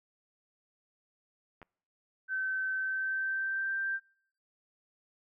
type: clicks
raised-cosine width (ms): 0.5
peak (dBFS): -36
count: 2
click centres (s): 1.617 / 1.628
type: tone with pitch glide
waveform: sine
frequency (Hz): 1536 to 1573.7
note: G6 to G6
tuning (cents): -36 to +6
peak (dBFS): -30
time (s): 2.28-4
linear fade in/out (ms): 50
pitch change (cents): +42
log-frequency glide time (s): 2.73-3.79
effects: noise-tail reverb RT60 0.7 s tail -26 dB re dry